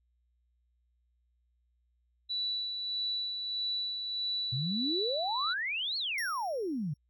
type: tone with tremolo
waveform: sine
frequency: 3951 Hz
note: B7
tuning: in tune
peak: -30 dBFS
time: 2.29-5.54 s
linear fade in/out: 20 ms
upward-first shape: sine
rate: 1.6 Hz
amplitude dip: 40%
type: exponential two-way sweep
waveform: sine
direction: up then down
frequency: 118.8 to 4455 to 135.3 Hz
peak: -31 dBFS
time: 4.52-6.94 s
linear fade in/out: 10 ms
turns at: 5.97 s
type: tone with exponential decay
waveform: sawtooth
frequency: 5570 Hz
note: F8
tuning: 5 cents flat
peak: -34 dBFS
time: 6.18-6.97 s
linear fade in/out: 2 ms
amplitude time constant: 170 ms
effects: added 60 Hz sine -70 dBFS peak until 7.09 s